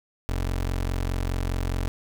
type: tone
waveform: 25% pulse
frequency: 44.85 Hz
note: F1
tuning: 47 cents sharp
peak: -21 dBFS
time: 0.29-1.88 s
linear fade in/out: 0 ms
effects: none